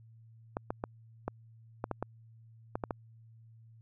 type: clicks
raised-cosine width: 1 ms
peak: -19 dBFS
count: 10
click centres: 0.569 / 0.705 / 0.839 / 1.28 / 1.841 / 1.913 / 2.026 / 2.755 / 2.838 / 2.908 s
effects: added 113 Hz sine -54 dBFS peak until 3.81 s